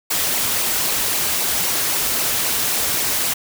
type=noise with flanger; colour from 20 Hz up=white; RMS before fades=-20 dBFS; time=0.1-3.34 s; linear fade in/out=10 ms; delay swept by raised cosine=0.57 to 5.87 ms; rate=3.8 Hz; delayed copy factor=-0.5; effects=none